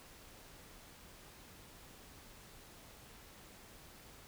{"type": "silence", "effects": ["pink hiss -57 dBFS RMS until 4.27 s"]}